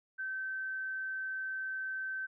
sine tone, 1543 Hz, G6, 28 cents flat, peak -35 dBFS, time 0.18-2.27 s, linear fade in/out 20 ms, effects none

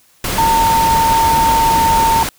sine tone in noise, 907 Hz, A#5, 48 cents flat, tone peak -10 dBFS, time 0.38-2.23 s, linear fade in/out 2 ms, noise pink, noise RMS -19 dBFS, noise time 0.24-2.29 s, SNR +6 dB, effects white hiss -52 dBFS RMS until 2.38 s

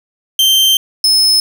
40% pulse tone pair in turn, 3135 / 5201 Hz, G7 / E8, -1 / -24 cents, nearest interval major sixth, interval 877 cents, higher second, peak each -7 dBFS, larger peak neither, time 0.39-0.77 / 1.04-1.4 s, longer first, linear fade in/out 2 ms, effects none

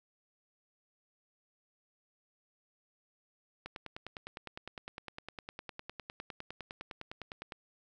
click train, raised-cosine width 0.3 ms, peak -26 dBFS, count 39, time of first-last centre 3.66-7.522 s, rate 9.84 Hz, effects none

